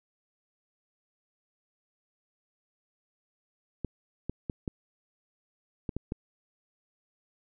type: clicks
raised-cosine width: 3 ms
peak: -19 dBFS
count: 7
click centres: 3.847 / 4.296 / 4.498 / 4.678 / 5.892 / 5.966 / 6.121 s
effects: none